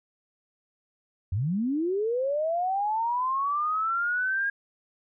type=linear sweep; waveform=sine; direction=up; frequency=82.41 to 1634 Hz; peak=-24 dBFS; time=1.32-4.5 s; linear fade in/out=5 ms; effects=none